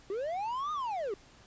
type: linear two-way sweep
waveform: triangle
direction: up then down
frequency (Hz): 370 to 1247 to 370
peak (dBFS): -30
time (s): 0.1-1.14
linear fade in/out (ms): 2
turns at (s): 0.72
effects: pink hiss -58 dBFS RMS until 1.46 s + resampled to 16000 Hz